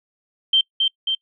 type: tone with echo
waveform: sine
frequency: 3136 Hz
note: G7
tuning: in tune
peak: -12 dBFS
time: 0.53-0.61 s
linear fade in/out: 5 ms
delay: 270 ms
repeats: 2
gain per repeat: -3 dB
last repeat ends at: 1.15 s
effects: noise-tail reverb RT60 0.1 s tail -25 dB re dry